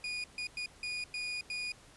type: tone bursts at uneven times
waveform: 30% pulse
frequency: 2454 Hz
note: D#7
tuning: 25 cents flat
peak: -33 dBFS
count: 6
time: 0.04-0.24 / 0.38-0.47 / 0.57-0.66 / 0.83-1.04 / 1.14-1.41 / 1.5-1.72 s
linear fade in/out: 2 ms
effects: pink hiss -58 dBFS RMS until 1.96 s + resampled to 24000 Hz